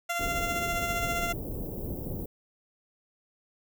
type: tone with tremolo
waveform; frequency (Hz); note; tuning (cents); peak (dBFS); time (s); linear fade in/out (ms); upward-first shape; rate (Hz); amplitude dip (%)
15% pulse; 690; F5; -21; -21; 0.09-1.33; 10; sine; 15; 35
type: band-stop noise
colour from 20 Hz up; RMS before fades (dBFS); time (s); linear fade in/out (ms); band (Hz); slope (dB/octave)
pink; -35; 0.19-2.26; 5; 540 to 16000; 24
effects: none